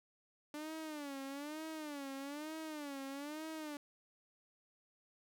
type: tone with vibrato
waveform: sawtooth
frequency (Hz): 293.7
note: D4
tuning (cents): 0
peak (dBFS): -39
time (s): 0.54-3.77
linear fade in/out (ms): 2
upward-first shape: sine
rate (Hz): 1.1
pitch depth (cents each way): 140
effects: none